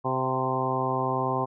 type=harmonic tone with a mistuned harmonic; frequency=130.1 Hz; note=C3; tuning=9 cents flat; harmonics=1 / 2 / 3 / 4 / 5 / 6 / 7 / 8; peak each=-32 / -34 / -32 / -34 / -34 / -32 / -32 / -30 dBFS; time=0.04-1.46 s; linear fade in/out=20 ms; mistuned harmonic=5; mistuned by=+28 cents; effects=none